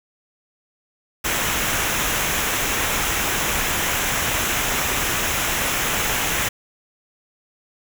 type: noise with comb filter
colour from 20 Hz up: pink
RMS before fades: -22 dBFS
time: 1.24-6.49 s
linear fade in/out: 10 ms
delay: 0.22 ms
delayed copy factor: -0.55
effects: none